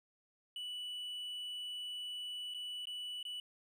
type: tone with dropouts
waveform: triangle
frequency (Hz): 2960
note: F#7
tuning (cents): 0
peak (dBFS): -39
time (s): 0.56-3.4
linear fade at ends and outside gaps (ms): 2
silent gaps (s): 2.539-2.545 / 2.855-2.87 / 3.229-3.251
effects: none